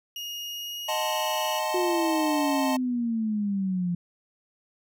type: tone with pitch glide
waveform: 35% pulse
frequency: 2862 to 2905 Hz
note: F7 to F#7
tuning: +42 to -32 cents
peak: -31 dBFS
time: 0.16-1.59 s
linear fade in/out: 2 ms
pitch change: +26 cents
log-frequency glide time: 0.45-1.41 s
type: chord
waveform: square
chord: D# diminished seventh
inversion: none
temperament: equal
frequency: 622.3 / 740 / 880 / 1046.5 Hz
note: D#5 / F#5 / A5 / C6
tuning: 0 / 0 / 0 / 0 cents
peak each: -31 / -36 / -30 / -35 dBFS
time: 0.88-2.77 s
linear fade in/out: 10 ms
type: exponential sweep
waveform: sine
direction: down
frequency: 365.9 to 172.6 Hz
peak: -24 dBFS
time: 1.74-3.95 s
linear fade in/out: 5 ms
effects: none